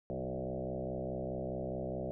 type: tone with frequency modulation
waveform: sine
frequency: 370 Hz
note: F#4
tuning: in tune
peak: -35 dBFS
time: 0.1-2.11 s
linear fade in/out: 0 ms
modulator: 64.8 Hz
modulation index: 4.4
effects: none